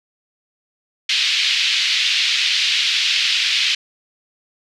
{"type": "band-pass noise", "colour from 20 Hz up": "pink", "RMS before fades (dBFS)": -18, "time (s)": [1.09, 3.75], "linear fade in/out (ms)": 5, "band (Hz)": [2500, 4500], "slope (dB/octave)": 24, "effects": []}